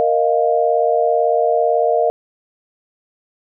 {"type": "chord", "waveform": "sine", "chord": "Bb suspended fourth", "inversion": "none", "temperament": "equal with one note detuned", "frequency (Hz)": [466.2, 620.5, 698.5], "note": ["Bb4", "Eb5", "F5"], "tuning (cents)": [0, -5, 0], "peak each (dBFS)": -17, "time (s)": [0, 2.1], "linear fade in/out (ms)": 0, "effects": []}